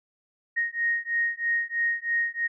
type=beating tone pair; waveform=sine; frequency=1864.7 / 1867.8 Hz; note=A#6 / A#6; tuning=0 / +3 cents; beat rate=3.1 Hz; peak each=-27 dBFS; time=0.56-2.48 s; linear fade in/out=20 ms; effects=none